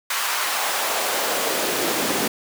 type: noise with high-pass filter sweep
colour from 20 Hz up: pink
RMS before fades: -23 dBFS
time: 0.1-2.28 s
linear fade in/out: 5 ms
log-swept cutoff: 1200 to 250 Hz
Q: 1.4
effects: none